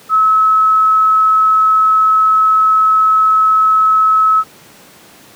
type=tone; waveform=sine; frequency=1292 Hz; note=E6; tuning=35 cents flat; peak=-7 dBFS; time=0.09-4.44 s; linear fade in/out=50 ms; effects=pink hiss -41 dBFS RMS until 5.35 s + high-pass 150 Hz 12 dB/octave